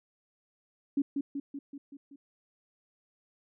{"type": "tone with echo", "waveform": "sine", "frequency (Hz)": 280.7, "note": "C#4", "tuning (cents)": 22, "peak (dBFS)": -24, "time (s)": [0.97, 1.02], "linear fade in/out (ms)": 5, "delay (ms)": 190, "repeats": 6, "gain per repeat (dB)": -4, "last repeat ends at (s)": 2.16, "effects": []}